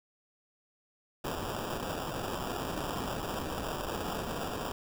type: noise with sample-and-hold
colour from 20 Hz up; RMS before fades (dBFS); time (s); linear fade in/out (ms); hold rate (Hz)
white; -36; 1.24-4.72; 5; 2100
effects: none